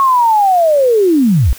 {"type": "linear sweep", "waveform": "sine", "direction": "down", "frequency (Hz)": [1103, 46.08], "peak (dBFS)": -7, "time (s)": [0, 1.53], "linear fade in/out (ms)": 0, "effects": ["white hiss -35 dBFS RMS until 1.58 s"]}